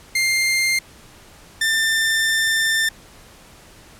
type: tone pair in turn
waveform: sawtooth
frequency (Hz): 2106 / 1789.1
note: C7 / A6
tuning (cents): +11 / +28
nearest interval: minor third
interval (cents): 283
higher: first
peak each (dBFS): -13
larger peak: neither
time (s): 0.15-0.79 / 1.61-2.89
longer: second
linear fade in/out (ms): 5
effects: pink hiss -46 dBFS RMS until 3.99 s + low-pass 12000 Hz 12 dB/octave